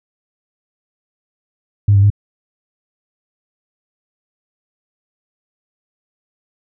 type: tone with pitch steps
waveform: sine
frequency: 102 / 99 / 102.2 Hz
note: G#2 / G2 / G#2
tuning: -31 / +18 / -27 cents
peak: -6 dBFS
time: 1.88-2.102 s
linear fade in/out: 5 ms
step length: 74 ms
effects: tanh soft clip ceiling -2 dBFS